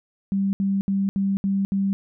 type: tone bursts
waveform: sine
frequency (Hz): 196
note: G3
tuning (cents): 0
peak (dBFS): -19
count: 6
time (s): 0.32-1.93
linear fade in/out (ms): 0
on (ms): 210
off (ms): 70
effects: none